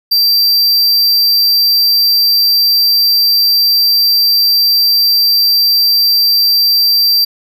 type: tone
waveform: square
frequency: 4699 Hz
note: D8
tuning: in tune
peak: -8 dBFS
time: 0.11-7.25 s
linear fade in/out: 10 ms
effects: none